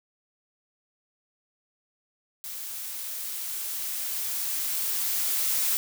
blue noise with level ramp, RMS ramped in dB -37 to -25 dBFS, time 2.44-5.77 s, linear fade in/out 0 ms, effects none

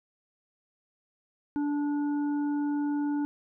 harmonic tone, 291.1 Hz, D4, 15 cents flat, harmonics 1 / 3 / 5, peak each -26 / -40 / -47 dBFS, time 1.56-3.25 s, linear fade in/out 0 ms, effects none

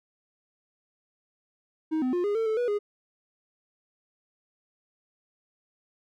triangle tone with pitch steps, 315.2 / 254.9 / 354.4 / 410.2 / 449.4 / 437.5 / 486.3 / 412.9 Hz, D#4 / C4 / F4 / G#4 / A4 / A4 / B4 / G#4, +23 / -45 / +25 / -21 / +37 / -10 / -27 / -10 cents, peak -22 dBFS, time 1.91-2.79 s, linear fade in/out 20 ms, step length 110 ms, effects none

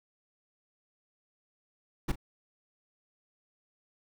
brown noise with echo, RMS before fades -27 dBFS, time 2.08-2.12 s, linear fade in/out 10 ms, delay 38 ms, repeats 1, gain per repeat -15 dB, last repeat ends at 2.158 s, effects none

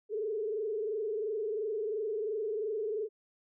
sine tone with frequency modulation, 428.5 Hz, A4, 46 cents flat, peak -31 dBFS, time 0.09-3.09 s, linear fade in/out 50 ms, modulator 22.9 Hz, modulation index 1.1, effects none

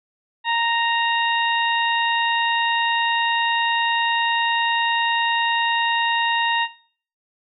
harmonic tone, 930 Hz, A#5, 4 cents flat, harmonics 1 / 2 / 3 / 4, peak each -21 / -24 / -26 / -27 dBFS, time 0.44-6.68 s, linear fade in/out 50 ms, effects noise-tail reverb RT60 0.5 s tail -17 dB re dry

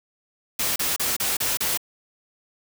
white noise bursts, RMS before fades -24 dBFS, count 6, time 0.59-1.775 s, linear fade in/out 5 ms, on 170 ms, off 33 ms, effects none

